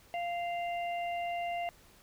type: harmonic tone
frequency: 695 Hz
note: F5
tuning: 9 cents flat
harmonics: 1 / 3 / 4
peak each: -33 / -43 / -45 dBFS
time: 0.14-1.69 s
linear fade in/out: 0 ms
effects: pink hiss -60 dBFS RMS until 2.02 s